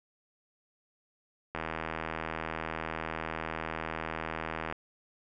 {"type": "click train", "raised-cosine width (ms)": 0.5, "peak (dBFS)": -19, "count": 255, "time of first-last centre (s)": [1.55, 4.725], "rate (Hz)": 80, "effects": []}